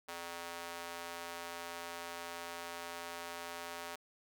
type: tone with high-pass filter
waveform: square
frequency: 85.4 Hz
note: F2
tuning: 38 cents flat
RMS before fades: -45 dBFS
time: 0.08-3.96 s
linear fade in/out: 10 ms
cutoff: 700 Hz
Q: 0.84
effects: none